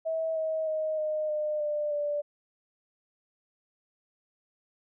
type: tone with pitch steps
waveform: sine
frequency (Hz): 646 / 635.6 / 625.4 / 615.4 / 605.5 / 595.8 / 586.3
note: E5 / D#5 / D#5 / D#5 / D#5 / D5 / D5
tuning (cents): -35 / +37 / +9 / -19 / -47 / +25 / -3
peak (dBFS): -27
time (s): 0.05-2.22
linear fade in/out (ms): 20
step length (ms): 310
effects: none